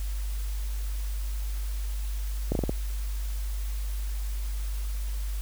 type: slowing click train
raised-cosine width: 2 ms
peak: -13 dBFS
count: 5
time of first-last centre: 2.52-2.694 s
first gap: 32 ms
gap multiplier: 1.21
effects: added 50 Hz sine -28 dBFS peak until 5.41 s + white hiss -46 dBFS RMS until 5.41 s